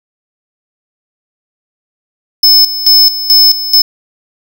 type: tone with tremolo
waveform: square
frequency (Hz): 5220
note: E8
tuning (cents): -18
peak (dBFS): -3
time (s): 2.43-3.82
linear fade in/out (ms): 5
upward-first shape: square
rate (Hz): 2.3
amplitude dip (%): 75
effects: none